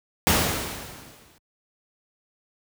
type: noise with exponential decay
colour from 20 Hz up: pink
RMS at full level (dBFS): -17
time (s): 0.27-1.38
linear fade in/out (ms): 0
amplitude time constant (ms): 240
effects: high-pass 60 Hz 12 dB/octave